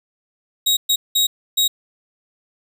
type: tone bursts at uneven times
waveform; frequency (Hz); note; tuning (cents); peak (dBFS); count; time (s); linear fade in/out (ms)
sawtooth; 3800; A#7; +33; -11; 4; 0.66-0.77 / 0.89-0.96 / 1.15-1.27 / 1.57-1.68; 10
effects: none